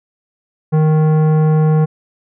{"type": "tone with tanh clipping", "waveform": "sine", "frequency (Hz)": 155.4, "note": "D#3", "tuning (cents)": -2, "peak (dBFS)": -11, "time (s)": [0.72, 1.86], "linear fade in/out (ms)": 20, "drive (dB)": 14, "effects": []}